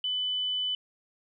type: tone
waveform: sine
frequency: 3000 Hz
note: F#7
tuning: 23 cents sharp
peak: -27 dBFS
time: 0.04-0.75 s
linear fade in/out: 2 ms
effects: none